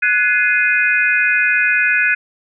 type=chord; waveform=sine; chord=Ab dominant seventh; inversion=third; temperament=equal with one note detuned; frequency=1480 / 1694.2 / 2093 / 2489 Hz; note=Gb6 / Ab6 / C7 / Eb7; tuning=0 / +34 / 0 / 0 cents; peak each=-16 / -18 / -22 / -16 dBFS; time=0.02-2.15 s; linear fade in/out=10 ms; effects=none